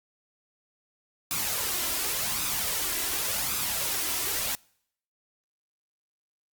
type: noise with flanger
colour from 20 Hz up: white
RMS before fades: -29 dBFS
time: 1.31-4.55 s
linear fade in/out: 0 ms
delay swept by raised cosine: 0.8 to 3 ms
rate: 0.89 Hz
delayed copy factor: +0.5
effects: noise-tail reverb RT60 0.7 s tail -26 dB re dry + Opus 48 kbps